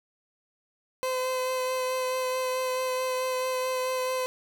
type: tone with vibrato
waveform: 30% pulse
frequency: 513 Hz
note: C5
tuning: 34 cents flat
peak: -24 dBFS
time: 1.03-4.26 s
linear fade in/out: 0 ms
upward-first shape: sine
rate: 4.6 Hz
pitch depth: 12 cents each way
effects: none